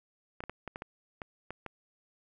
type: clicks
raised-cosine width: 0.5 ms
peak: -24 dBFS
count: 9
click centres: 0.405 / 0.438 / 0.496 / 0.677 / 0.759 / 0.821 / 1.218 / 1.506 / 1.663 s
effects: none